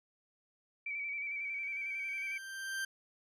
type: tone with vibrato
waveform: sine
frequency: 2300 Hz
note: D7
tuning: 37 cents flat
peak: -36 dBFS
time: 0.86-2.38 s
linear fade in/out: 5 ms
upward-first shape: square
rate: 11 Hz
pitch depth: 30 cents each way
type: tone with exponential growth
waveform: 40% pulse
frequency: 1571 Hz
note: G6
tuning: 3 cents sharp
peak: -33 dBFS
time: 1.24-2.85 s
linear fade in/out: 5 ms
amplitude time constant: 350 ms
effects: resampled to 32000 Hz